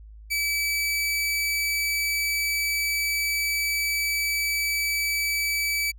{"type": "tone", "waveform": "sawtooth", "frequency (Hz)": 2300, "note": "D7", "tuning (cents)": -37, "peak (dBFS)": -20, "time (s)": [0.3, 5.92], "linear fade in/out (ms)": 20, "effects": ["added 53 Hz sine -42 dBFS peak until 5.98 s"]}